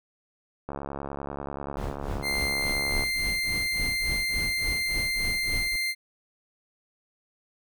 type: click train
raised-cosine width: 1 ms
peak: -20 dBFS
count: 166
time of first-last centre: 0.69-3.037 s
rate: 70.3 Hz
type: noise with tremolo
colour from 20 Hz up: brown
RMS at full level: -30 dBFS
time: 1.77-5.76 s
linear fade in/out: 2 ms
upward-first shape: triangle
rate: 3.5 Hz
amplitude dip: 100%
type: tone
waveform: 30% pulse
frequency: 2093 Hz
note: C7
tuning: in tune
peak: -23 dBFS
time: 2.22-5.95 s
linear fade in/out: 50 ms
effects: none